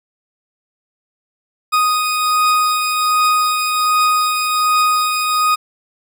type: beating tone pair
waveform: 40% pulse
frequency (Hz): 1244.5 / 1245.8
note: D#6 / D#6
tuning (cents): 0 / +2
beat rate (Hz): 1.3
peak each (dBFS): -13 / -21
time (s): 1.72-5.56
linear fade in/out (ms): 20
effects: none